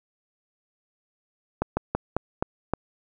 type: slowing click train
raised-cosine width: 1 ms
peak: -9 dBFS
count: 6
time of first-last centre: 1.62-2.736 s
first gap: 150 ms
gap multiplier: 1.2
effects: none